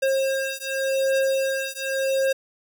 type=beating tone pair; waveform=square; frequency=536 / 536.87 Hz; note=C5 / C5; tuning=+42 / +44 cents; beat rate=0.87 Hz; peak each=-25 dBFS; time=0.02-2.33 s; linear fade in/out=10 ms; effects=none